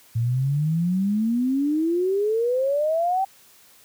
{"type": "exponential sweep", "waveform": "sine", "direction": "up", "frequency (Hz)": [112.2, 784], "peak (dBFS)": -19, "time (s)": [0.15, 3.25], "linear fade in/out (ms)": 10, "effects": ["white hiss -53 dBFS RMS until 3.84 s", "high-pass 60 Hz 12 dB/octave"]}